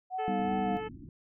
sine tone with vibrato, 733 Hz, F#5, 16 cents flat, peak -31 dBFS, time 0.1-0.81 s, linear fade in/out 50 ms, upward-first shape sine, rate 2.7 Hz, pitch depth 44 cents each way
harmonic tone, 435.5 Hz, A4, 18 cents flat, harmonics 1 / 2 / 3 / 4 / 5 / 6 / 7, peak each -36 / -42 / -46 / -48 / -50 / -52 / -53 dBFS, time 0.18-0.89 s, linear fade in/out 20 ms
sine chord, G augmented, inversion none, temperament equal, 196 / 246.9 / 311.1 Hz, G3 / B3 / D#4, 0 / 0 / 0 cents, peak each -32 / -37 / -38 dBFS, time 0.28-0.77 s, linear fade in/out 0 ms
white low-pass noise, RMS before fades -47 dBFS, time 0.39-1.09 s, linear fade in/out 2 ms, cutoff 330 Hz, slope 96 dB/octave
effects none

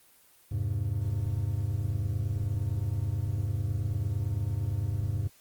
triangle chord, E augmented, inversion none, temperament equal with one note detuned, 82.41 / 101.81 / 130.81 Hz, E2 / G#2 / B#2, 0 / -34 / 0 cents, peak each -33 / -27 / -33 dBFS, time 0.51-5.28 s, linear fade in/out 10 ms, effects white hiss -60 dBFS RMS until 5.4 s + Opus 24 kbps

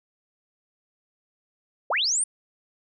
sine linear sweep, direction up, 406.2 to 9397 Hz, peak -21 dBFS, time 1.9-2.24 s, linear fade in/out 5 ms, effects none

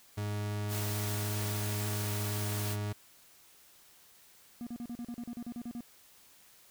40% pulse tone, 103.83 Hz, G#2, in tune, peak -32 dBFS, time 0.17-2.93 s, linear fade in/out 10 ms
white noise, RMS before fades -40 dBFS, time 0.68-2.77 s, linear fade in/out 50 ms
triangle tone bursts, 238.6 Hz, A#3, 41 cents sharp, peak -35 dBFS, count 13, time 4.61-5.807 s, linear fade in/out 0 ms, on 57 ms, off 38 ms
effects white hiss -60 dBFS RMS until 6.7 s

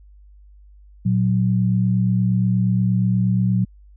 sine tone pair together, 116.54 / 185 Hz, A#2 / F#3, 0 / 0 cents, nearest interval minor sixth, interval 800 cents, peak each -18 dBFS, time 1.05-3.65 s, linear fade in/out 10 ms, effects added 50 Hz sine -44 dBFS peak until 3.96 s

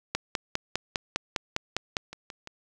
two click trains, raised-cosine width 0.2 ms, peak -9 / -23 dBFS, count 10 / 3, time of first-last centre 0.15-1.968 / 2.13-2.474 s, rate 4.95 / 5.82 Hz, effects none

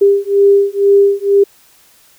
sine beating tone pair, 398.6 / 400.7 Hz, G4 / G4, +29 / +38 cents, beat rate 2.1 Hz, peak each -10 dBFS, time 0.01-1.44 s, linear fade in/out 10 ms, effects white hiss -48 dBFS RMS until 2.18 s

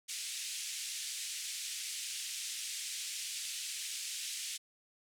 white band-pass noise, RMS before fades -41 dBFS, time 0.08-4.58 s, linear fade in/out 20 ms, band 2300 to 9200 Hz, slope 24 dB/octave, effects none

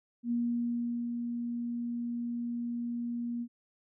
sine tone with ADSR envelope, 237.7 Hz, A#3, 34 cents sharp, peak -27 dBFS, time 0.23-3.48 s, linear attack 82 ms, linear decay 780 ms, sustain -5 dB, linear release 63 ms, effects none

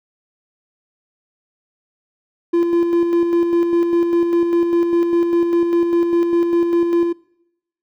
triangle tone with tremolo, 342.1 Hz, F4, 36 cents flat, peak -10 dBFS, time 2.53-7.13 s, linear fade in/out 10 ms, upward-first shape square, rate 5 Hz, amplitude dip 40%, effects noise-tail reverb RT60 0.9 s tail -24 dB re dry

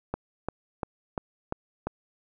click train, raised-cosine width 1 ms, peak -15 dBFS, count 6, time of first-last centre 0.14-1.87 s, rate 2.89 Hz, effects none

